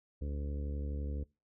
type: harmonic tone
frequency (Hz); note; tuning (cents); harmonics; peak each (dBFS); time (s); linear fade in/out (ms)
71.9; D2; -36; 1 / 2 / 3 / 4 / 5 / 6 / 7 / 8; -35 / -46 / -48 / -48 / -57 / -52 / -52 / -65; 0.21-1.24; 10
effects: noise-tail reverb RT60 0.3 s tail -25 dB re dry